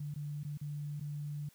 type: tone with dropouts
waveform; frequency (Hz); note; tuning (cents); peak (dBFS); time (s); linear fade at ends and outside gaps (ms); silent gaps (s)
sine; 146.83; D3; 0; -37; 0-1.49; 5; 0.141-0.159 / 0.434-0.448 / 0.575-0.612 / 0.998-1.009
effects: white hiss -65 dBFS RMS until 1.54 s